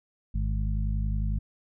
harmonic tone with a mistuned harmonic, 51 Hz, G#1, 31 cents flat, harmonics 1 / 2 / 3 / 4, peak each -26 / -32 / -36 / -38 dBFS, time 0.34-1.39 s, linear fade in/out 10 ms, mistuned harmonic 4, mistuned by +59 cents, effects none

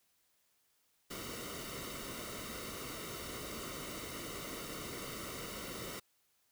pink noise with comb filter, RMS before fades -44 dBFS, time 1.1-6 s, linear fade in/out 10 ms, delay 1.2 ms, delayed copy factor -0.7, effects white hiss -75 dBFS RMS until 6.51 s

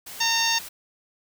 white noise, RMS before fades -39 dBFS, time 0.06-0.69 s, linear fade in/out 10 ms
harmonic tone, 914 Hz, A#5, 34 cents flat, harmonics 1 / 2 / 3 / 4 / 5 / 6 / 7, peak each -28 / -28 / -28 / -28 / -28 / -28 / -28 dBFS, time 0.2-0.59 s, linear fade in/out 10 ms
effects none

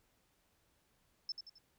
sine tone with echo, 5274 Hz, E8, in tune, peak -36 dBFS, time 1.29-1.32 s, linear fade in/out 2 ms, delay 88 ms, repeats 3, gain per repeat -7 dB, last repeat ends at 1.584 s, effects pink hiss -75 dBFS RMS until 1.78 s

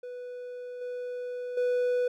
triangle tone with level steps, 493.9 Hz, B4, in tune, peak -35 / -31 / -22 dBFS, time 0.03-2.08 s, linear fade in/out 5 ms, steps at 0.81 / 1.57 s, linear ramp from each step 5 ms, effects none

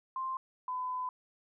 sine tone pair in turn, 1048 / 1008.4 Hz, C6 / B5, +2 / +36 cents, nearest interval minor second, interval 66 cents, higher first, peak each -33 / -33 dBFS, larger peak neither, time 0.16-0.37 / 0.68-1.09 s, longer second, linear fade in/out 2 ms, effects none

